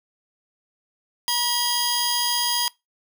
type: tone cluster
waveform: sawtooth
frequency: 963 / 3241 / 4899 Hz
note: B5 / G#7 / D#8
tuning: -44 / -43 / -28 cents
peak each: -22 dBFS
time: 1.28-2.68 s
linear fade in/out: 0 ms
effects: noise-tail reverb RT60 0.2 s tail -23 dB re dry